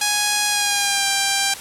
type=tone with pitch glide; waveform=5% pulse; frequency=830.6 to 791.3 Hz; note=G#5 to G5; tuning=0 to +16 cents; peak=-5 dBFS; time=0.01-1.54 s; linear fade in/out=5 ms; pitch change=-84 cents; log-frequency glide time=0.48-1.07 s; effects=white hiss -34 dBFS RMS until 1.6 s + low-pass 11000 Hz 12 dB/octave